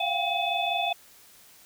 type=tone cluster; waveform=sine; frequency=690 / 715 / 790 / 2557 / 3485 Hz; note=F5 / F5 / G5 / D#7 / A7; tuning=-21 / +41 / +13 / +47 / -17 cents; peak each=-31 dBFS; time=0-0.93 s; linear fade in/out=5 ms; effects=white hiss -54 dBFS RMS until 1.65 s